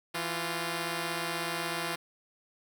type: tone pair together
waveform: 5% pulse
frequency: 167 / 350.4 Hz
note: E3 / F4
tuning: +23 / +6 cents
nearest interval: octave + minor second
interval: 1283 cents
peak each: -23 dBFS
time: 0.14-1.96 s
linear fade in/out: 10 ms
effects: none